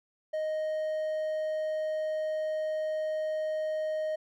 triangle tone, 622.3 Hz, D#5, in tune, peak -27 dBFS, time 0.33-4.16 s, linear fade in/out 10 ms, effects none

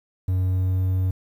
triangle tone with pitch glide, 92.5 to 93.14 Hz, F#2 to F#2, 0 to +12 cents, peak -17 dBFS, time 0.28-1.11 s, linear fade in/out 5 ms, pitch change +12 cents, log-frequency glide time 0.41-0.84 s, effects 9-bit

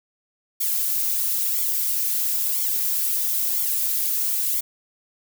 violet noise with flanger, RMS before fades -23 dBFS, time 0.6-4.61 s, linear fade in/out 10 ms, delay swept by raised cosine 0.89 to 4.59 ms, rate 1 Hz, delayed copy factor +0.95, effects none

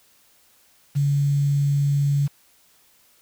sine tone with quantisation, 142 Hz, C#3, 42 cents sharp, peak -17 dBFS, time 0.95-2.28 s, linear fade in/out 20 ms, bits 7, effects white hiss -58 dBFS RMS until 3.21 s

